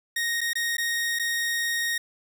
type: tone with dropouts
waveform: sawtooth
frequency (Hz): 1864.7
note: A#6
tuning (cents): 0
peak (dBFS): -21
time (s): 0.16-1.98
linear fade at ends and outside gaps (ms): 5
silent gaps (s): 0.408-0.413 / 0.533-0.554 / 0.769-0.781 / 1.189-1.195
effects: none